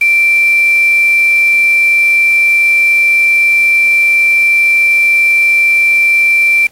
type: tone with quantisation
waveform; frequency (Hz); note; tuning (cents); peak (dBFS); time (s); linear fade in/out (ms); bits
sine; 2349; D7; 0; -6; 0.01-6.67; 5; 4
effects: pink hiss -48 dBFS RMS until 6.71 s + AAC 48 kbps